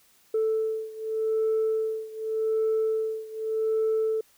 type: beating tone pair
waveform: sine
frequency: 440 / 440.85 Hz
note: A4 / A4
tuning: 0 / +3 cents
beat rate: 0.85 Hz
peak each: -25 / -27 dBFS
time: 0.34-4.21 s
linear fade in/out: 5 ms
effects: tanh soft clip ceiling -19 dBFS + white hiss -61 dBFS RMS until 4.37 s